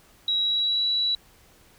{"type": "tone with pitch glide", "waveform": "sine", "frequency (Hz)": [3869, 3925], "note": ["B7", "B7"], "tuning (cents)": [-36, -11], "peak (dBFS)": -21, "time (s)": [0.28, 1.15], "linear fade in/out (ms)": 2, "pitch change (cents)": 25, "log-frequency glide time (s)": [0.39, 0.87], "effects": ["pink hiss -56 dBFS RMS until 1.78 s"]}